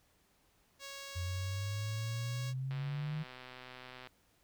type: tone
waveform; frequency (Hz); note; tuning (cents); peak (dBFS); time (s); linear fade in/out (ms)
5% pulse; 553; C#5; -4; -33; 0.79-2.54; 50
type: exponential sweep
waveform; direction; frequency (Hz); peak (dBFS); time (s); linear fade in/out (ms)
sine; up; 87.9 to 156.4; -35; 1.15-3.24; 20
type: click train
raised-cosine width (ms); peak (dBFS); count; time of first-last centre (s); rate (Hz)
0.3; -33; 174; 2.71-4.072; 127
effects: pink hiss -71 dBFS RMS until 4.43 s